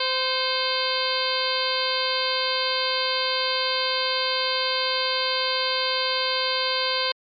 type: harmonic tone with a mistuned harmonic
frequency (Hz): 518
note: C5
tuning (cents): -17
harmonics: 1 / 2 / 3 / 4 / 5 / 6 / 7 / 8 / 9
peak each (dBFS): -29 / -29 / -32 / -33 / -33 / -30 / -32 / -29 / -29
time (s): 0-7.12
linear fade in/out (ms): 5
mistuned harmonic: 4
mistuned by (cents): +64
effects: MP3 48 kbps